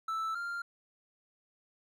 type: tone pair in turn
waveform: triangle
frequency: 1318.5 / 1393.8 Hz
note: E6 / F6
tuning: 0 / -4 cents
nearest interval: minor second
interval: 96 cents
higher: second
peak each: -30 / -33 dBFS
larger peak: first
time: 0.08-0.35 / 0.35-0.62 s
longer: neither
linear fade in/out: 5 ms
effects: none